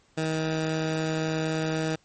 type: tone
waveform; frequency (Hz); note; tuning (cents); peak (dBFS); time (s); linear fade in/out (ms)
15% pulse; 158.6; D#3; +33; -19; 0.17-1.96; 10
effects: pink hiss -63 dBFS RMS until 2.04 s + MP3 32 kbps